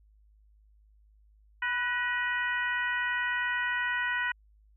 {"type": "harmonic tone with a mistuned harmonic", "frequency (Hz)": 493.9, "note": "B4", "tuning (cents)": 0, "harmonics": [2, 3, 4, 5, 6], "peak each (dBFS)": [-36, -31, -31, -39, -43], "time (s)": [1.62, 4.32], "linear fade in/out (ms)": 5, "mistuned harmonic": 4, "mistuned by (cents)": -58, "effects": ["added 52 Hz sine -58 dBFS peak until 4.76 s"]}